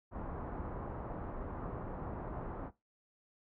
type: low-pass noise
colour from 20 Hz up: pink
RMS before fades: -42 dBFS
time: 0.11-2.71 s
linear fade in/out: 50 ms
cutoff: 1200 Hz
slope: 24 dB/octave
effects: noise-tail reverb RT60 0.2 s tail -17 dB re dry